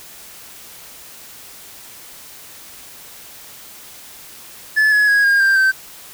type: tone with pitch steps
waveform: triangle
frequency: 1729 / 1691.5 / 1654.7 / 1618.8 / 1583.7 / 1549.3 Hz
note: A6 / G#6 / G#6 / G#6 / G6 / G6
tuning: -31 / +31 / -7 / -45 / +17 / -21 cents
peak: -9 dBFS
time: 4.76-5.72 s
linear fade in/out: 20 ms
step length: 160 ms
effects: white hiss -39 dBFS RMS until 6.13 s